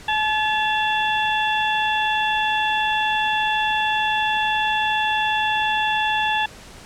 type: harmonic tone with a mistuned harmonic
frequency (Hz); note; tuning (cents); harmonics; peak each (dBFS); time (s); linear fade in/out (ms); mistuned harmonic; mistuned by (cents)
860; A5; -40; 1 / 2 / 3 / 4; -21 / -24 / -26 / -27; 0.08-6.46; 5; 3; +86
effects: pink hiss -42 dBFS RMS until 6.85 s + low-pass 9000 Hz 12 dB/octave